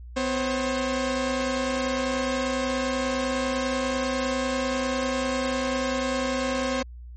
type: tone pair together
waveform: sawtooth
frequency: 253.2 / 536.5 Hz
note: B3 / C5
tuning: +43 / +43 cents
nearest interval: octave + minor second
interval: 1300 cents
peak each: -23 dBFS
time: 0.16-6.83 s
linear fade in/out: 10 ms
effects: added 60 Hz sine -38 dBFS peak until 7.16 s + MP3 32 kbps